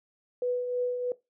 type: tone with tremolo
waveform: sine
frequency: 493.9 Hz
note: B4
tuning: in tune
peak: -24 dBFS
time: 0.42-1.12 s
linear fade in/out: 2 ms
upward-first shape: triangle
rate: 3.1 Hz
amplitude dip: 50%
effects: noise-tail reverb RT60 0.2 s tail -18 dB re dry